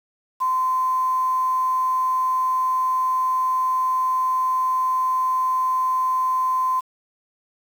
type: tone with quantisation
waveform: sine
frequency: 1030 Hz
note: C6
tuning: 28 cents flat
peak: -18 dBFS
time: 0.4-6.81 s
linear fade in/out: 20 ms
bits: 7
effects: none